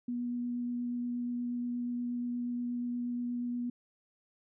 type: tone with vibrato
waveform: sine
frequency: 242.5 Hz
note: B3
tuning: 31 cents flat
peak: -32 dBFS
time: 0.08-3.7 s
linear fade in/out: 5 ms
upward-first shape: sine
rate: 8.4 Hz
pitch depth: 8 cents each way
effects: none

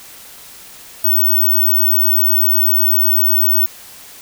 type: tone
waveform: sine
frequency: 15804 Hz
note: B9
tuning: in tune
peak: -10 dBFS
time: 1.04-3.66 s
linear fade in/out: 5 ms
effects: white hiss -38 dBFS RMS until 4.21 s

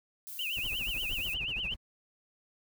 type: noise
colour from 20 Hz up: violet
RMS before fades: -43 dBFS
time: 0.27-1.34 s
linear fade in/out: 0 ms
type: tone with vibrato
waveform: sine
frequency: 2767 Hz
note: F7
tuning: 17 cents flat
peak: -32 dBFS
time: 0.39-1.74 s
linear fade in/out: 2 ms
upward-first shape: triangle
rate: 8.4 Hz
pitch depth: 210 cents each way
type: noise with tremolo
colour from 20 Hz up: brown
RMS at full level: -40 dBFS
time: 0.56-1.77 s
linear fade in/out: 20 ms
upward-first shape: sine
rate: 13 Hz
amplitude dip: 90%
effects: none

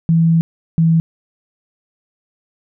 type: tone pair in turn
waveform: sine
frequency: 164.81 / 163.77 Hz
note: E3 / E3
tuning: 0 / -11 cents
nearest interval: unison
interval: 11 cents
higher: first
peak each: -9 dBFS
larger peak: neither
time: 0.09-0.41 / 0.78-1 s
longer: first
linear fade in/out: 0 ms
effects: none

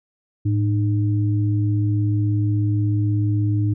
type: tone pair together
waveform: sine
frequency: 106.94 / 304.4 Hz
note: A2 / D#4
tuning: -49 / -38 cents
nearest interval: octave + tritone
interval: 1811 cents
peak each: -17 / -25 dBFS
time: 0.45-3.74 s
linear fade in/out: 10 ms
effects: none

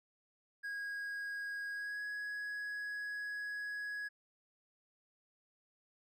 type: tone with pitch glide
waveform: triangle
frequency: 1643 to 1670.8 Hz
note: G#6 to G#6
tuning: -19 to +10 cents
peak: -37 dBFS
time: 0.63-4.09 s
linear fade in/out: 20 ms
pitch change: +29 cents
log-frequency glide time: 1.72-2.02 s
effects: none

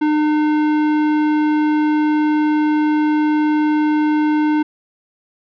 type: tone with tanh clipping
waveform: sine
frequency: 303.2 Hz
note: D#4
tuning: 45 cents flat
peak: -15 dBFS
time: 0.01-4.63 s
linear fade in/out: 10 ms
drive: 15 dB
effects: none

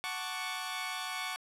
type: chord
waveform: 15% pulse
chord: D major seventh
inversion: first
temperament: equal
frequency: 740 / 880 / 1108.7 / 1174.7 Hz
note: F#5 / A5 / C#6 / D6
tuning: 0 / 0 / 0 / 0 cents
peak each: -34 / -37 / -33 / -37 dBFS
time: 0.04-1.36 s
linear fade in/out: 0 ms
effects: low-pass 12000 Hz 12 dB/octave

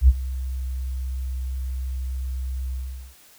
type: tone with ADSR envelope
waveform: sine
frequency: 64.5 Hz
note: C2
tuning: 24 cents flat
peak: -7 dBFS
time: 0.01-3.15 s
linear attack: 72 ms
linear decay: 41 ms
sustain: -18 dB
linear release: 420 ms
effects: white hiss -52 dBFS RMS until 3.38 s

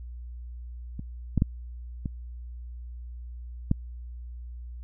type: clicks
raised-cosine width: 5 ms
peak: -22 / -10 / -9 / -18 / -9 dBFS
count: 5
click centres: 0.994 / 1.377 / 1.421 / 2.058 / 3.714 s
effects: added 60 Hz sine -37 dBFS peak until 4.83 s

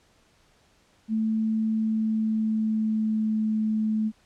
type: tone with pitch glide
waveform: sine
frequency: 220 to 217 Hz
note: A3 to A3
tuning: 0 to -24 cents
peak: -22 dBFS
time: 1.08-4.12 s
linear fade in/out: 50 ms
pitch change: -24 cents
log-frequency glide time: 1.71-3.48 s
effects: pink hiss -62 dBFS RMS until 4.25 s + low-pass 8000 Hz 12 dB/octave

